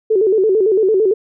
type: tone with vibrato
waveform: sine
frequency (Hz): 406.9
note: G#4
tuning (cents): -35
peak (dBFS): -10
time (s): 0.1-1.14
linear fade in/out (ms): 10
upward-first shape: square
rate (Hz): 8.9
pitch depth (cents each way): 130
effects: none